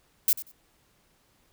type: noise with echo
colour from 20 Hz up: violet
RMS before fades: -21 dBFS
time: 0.28-0.33 s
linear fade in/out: 2 ms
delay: 93 ms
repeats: 2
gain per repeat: -15 dB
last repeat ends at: 0.516 s
effects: pink hiss -66 dBFS RMS until 1.52 s